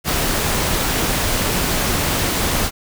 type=noise; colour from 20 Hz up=pink; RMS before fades=-19 dBFS; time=0.04-2.71 s; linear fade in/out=50 ms; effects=none